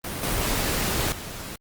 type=noise with level steps; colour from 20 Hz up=pink; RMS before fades=-31 / -25 / -36 dBFS; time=0.04-1.56 s; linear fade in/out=5 ms; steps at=0.23 / 1.12 s; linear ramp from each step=2 ms; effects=Opus 32 kbps